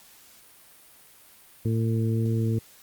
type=harmonic tone; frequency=112.8 Hz; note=A2; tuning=44 cents sharp; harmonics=1 / 2 / 3 / 4; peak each=-23 / -29 / -33 / -35 dBFS; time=1.65-2.59 s; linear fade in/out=5 ms; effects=white hiss -53 dBFS RMS until 2.82 s + Opus 48 kbps